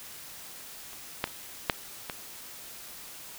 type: clicks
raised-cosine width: 0.3 ms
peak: -30 / -10 / -27 / -6 / -17 dBFS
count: 5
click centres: 0.932 / 1.241 / 1.275 / 1.698 / 2.098 s
effects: white hiss -45 dBFS RMS until 3.38 s